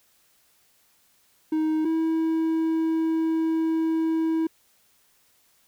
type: tone pair in turn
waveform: triangle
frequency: 313.2 / 323.1 Hz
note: D#4 / E4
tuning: +11 / -35 cents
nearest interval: minor second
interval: 54 cents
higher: second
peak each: -19 dBFS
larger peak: neither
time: 1.52-1.85 / 1.85-4.47 s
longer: second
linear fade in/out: 5 ms
effects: white hiss -63 dBFS RMS until 5.67 s